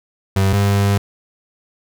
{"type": "tone pair in turn", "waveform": "35% pulse", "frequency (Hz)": [96.8, 100.1], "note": ["G2", "G2"], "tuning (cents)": [-21, 37], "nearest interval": "minor second", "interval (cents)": 58, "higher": "second", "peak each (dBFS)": -11, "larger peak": "neither", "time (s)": [[0.36, 0.53], [0.53, 0.98]], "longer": "second", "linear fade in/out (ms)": 5, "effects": []}